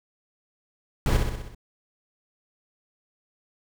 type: noise with echo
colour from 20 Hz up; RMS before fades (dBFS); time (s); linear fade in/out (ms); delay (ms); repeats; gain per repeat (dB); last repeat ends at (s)
brown; -21; 1.06-1.17; 2; 63; 6; -4; 1.548
effects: none